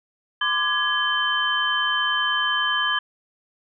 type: tone cluster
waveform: sine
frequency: 1026 / 1182 / 1670 / 3085 Hz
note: C6 / D6 / G#6 / G7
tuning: -34 / +11 / +9 / -28 cents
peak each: -29 / -27 / -23 / -24 dBFS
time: 0.41-2.99 s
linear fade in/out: 5 ms
effects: none

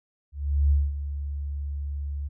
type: tone with ADSR envelope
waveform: sine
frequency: 71.4 Hz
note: D2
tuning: 48 cents flat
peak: -16 dBFS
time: 0.32-2.29 s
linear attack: 390 ms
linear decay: 210 ms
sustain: -12 dB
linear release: 21 ms
effects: none

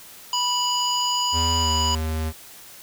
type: harmonic tone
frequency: 983 Hz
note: B5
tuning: 8 cents flat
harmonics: 1 / 3 / 5 / 7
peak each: -24 / -25 / -27 / -29 dBFS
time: 0.33-1.95 s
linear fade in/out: 2 ms
type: tone with pitch glide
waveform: square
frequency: 82.41 to 79.19 Hz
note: E2 to D#2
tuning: 0 to +31 cents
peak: -24 dBFS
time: 1.32-2.33 s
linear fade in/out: 50 ms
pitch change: -69 cents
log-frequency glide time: 1.62-1.69 s
effects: white hiss -44 dBFS RMS until 2.82 s

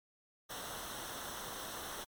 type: noise with comb filter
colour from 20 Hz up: pink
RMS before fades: -44 dBFS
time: 0.49-2.05 s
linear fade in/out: 20 ms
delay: 0.42 ms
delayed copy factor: -0.7
effects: MP3 96 kbps

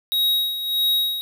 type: tone with tremolo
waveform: square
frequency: 3800 Hz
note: A#7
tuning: 33 cents sharp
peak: -17 dBFS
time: 0.12-1.21 s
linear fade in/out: 0 ms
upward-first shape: sine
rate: 1.6 Hz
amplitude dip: 65%
effects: 9-bit

